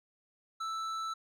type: tone with hard clipping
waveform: sine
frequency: 1320 Hz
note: E6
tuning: 2 cents sharp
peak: -36 dBFS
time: 0.6-1.14 s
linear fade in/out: 10 ms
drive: 9 dB
effects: none